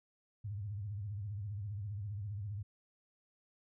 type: tone with vibrato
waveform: sine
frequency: 102.1 Hz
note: G#2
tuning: 29 cents flat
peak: -38 dBFS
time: 0.44-2.63 s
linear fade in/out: 10 ms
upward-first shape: sine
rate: 15 Hz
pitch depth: 130 cents each way
effects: none